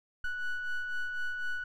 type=ring-modulated tone; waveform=triangle; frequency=740 Hz; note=F#5; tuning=in tune; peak=-26 dBFS; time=0.24-1.64 s; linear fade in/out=5 ms; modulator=738 Hz; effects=none